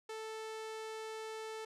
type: tone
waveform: sawtooth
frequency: 440 Hz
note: A4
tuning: in tune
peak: -38 dBFS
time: 0.09-1.65 s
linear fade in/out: 5 ms
effects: low-pass 9000 Hz 12 dB/octave